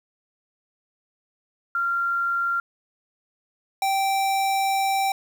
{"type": "tone pair in turn", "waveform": ["sine", "square"], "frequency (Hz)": [1383, 779.6], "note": ["F6", "G5"], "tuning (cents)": [-17, -10], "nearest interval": "minor seventh", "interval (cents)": 993, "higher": "first", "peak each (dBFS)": -21, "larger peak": "neither", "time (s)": [[1.75, 2.6], [3.82, 5.12]], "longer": "second", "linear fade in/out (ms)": 2, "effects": ["9-bit"]}